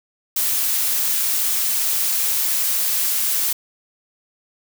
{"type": "noise", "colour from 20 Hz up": "blue", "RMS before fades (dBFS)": -20, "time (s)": [0.36, 3.53], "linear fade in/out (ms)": 5, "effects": []}